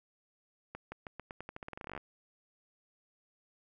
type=accelerating click train; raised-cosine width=0.5 ms; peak=-27 dBFS; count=21; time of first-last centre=0.75-1.977 s; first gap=170 ms; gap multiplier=0.87; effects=none